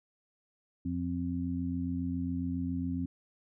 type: harmonic tone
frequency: 87.3 Hz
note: F2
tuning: in tune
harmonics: 1 / 2 / 3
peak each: -37 / -37 / -33 dBFS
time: 0.85-3.06 s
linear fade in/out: 5 ms
effects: none